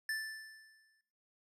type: tone with exponential decay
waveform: square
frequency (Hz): 1760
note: A6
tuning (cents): 0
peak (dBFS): -34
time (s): 0.09-1.01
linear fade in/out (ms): 2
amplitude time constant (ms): 200
effects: noise-tail reverb RT60 0.9 s tail -21 dB re dry + resampled to 32000 Hz